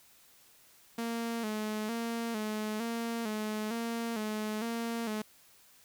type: tone with vibrato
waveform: sawtooth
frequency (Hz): 222.6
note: A3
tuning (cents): +20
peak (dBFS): -29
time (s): 0.98-5.22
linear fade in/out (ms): 5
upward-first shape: square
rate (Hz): 1.1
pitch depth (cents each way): 68
effects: white hiss -61 dBFS RMS until 5.84 s